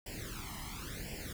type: noise with flanger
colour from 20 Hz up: pink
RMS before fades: -43 dBFS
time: 0.06-1.33 s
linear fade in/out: 5 ms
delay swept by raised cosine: 0.39 to 1 ms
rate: 0.95 Hz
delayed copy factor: +1
effects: none